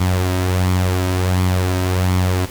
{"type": "tone with flanger", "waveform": "sawtooth", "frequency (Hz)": 91.8, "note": "F#2", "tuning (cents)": -13, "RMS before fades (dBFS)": -17, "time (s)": [0, 2.46], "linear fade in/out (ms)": 10, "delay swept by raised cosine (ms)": [0.89, 3.19], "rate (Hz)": 1.4, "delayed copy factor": 0.5, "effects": ["pink hiss -35 dBFS RMS until 2.5 s"]}